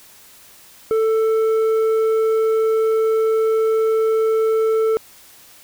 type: tone with low-pass filter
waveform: square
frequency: 442.6 Hz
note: A4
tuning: 10 cents sharp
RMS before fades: -17 dBFS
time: 0.91-4.97 s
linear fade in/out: 0 ms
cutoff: 930 Hz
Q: 1.3
effects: white hiss -46 dBFS RMS until 5.63 s